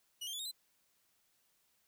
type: tone with pitch steps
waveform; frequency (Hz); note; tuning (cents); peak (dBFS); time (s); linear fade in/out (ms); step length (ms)
sawtooth; 2926 / 3172 / 3440 / 3729 / 4043; F#7 / G7 / A7 / A#7 / B7; -20 / +20 / -40 / 0 / +40; -37; 0.21-0.515; 10; 61
effects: white hiss -75 dBFS RMS until 1.87 s